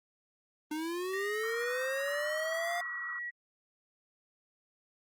square linear sweep, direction up, 301 to 706 Hz, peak -34 dBFS, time 0.71-2.81 s, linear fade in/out 5 ms
sine tone with pitch glide, 1864.7 to 1923.8 Hz, A#6 to B6, 0 to -46 cents, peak -36 dBFS, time 1.12-3.31 s, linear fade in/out 20 ms, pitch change +54 cents, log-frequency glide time 1.99-2.38 s
pink band-pass noise, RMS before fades -46 dBFS, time 1.43-3.19 s, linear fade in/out 5 ms, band 1100 to 1400 Hz, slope 96 dB/octave
effects Opus 24 kbps

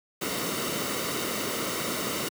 pink noise with comb filter, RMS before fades -30 dBFS, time 0.21-2.29 s, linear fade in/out 10 ms, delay 1.2 ms, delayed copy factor -0.55, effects high-pass 150 Hz 12 dB/octave

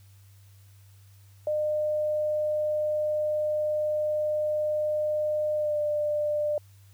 sine tone with pitch glide, 606 to 596.6 Hz, D#5 to D5, -46 to +27 cents, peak -24 dBFS, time 1.47-6.58 s, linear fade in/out 2 ms, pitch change -27 cents, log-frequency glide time 5.55-5.77 s, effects added 98 Hz sine -51 dBFS peak until 6.93 s + white hiss -63 dBFS RMS until 6.93 s

